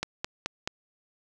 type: click train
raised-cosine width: 0.2 ms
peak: -12 dBFS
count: 4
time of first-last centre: 0.03-0.675 s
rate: 4.65 Hz
effects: none